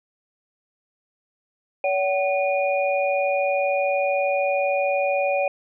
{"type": "tone cluster", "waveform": "sine", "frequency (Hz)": [568, 755, 2445], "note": ["C#5", "F#5", "D#7"], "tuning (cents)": [42, 35, -31], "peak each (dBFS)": [-21, -25, -27], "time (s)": [1.84, 5.48], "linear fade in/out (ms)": 2, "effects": []}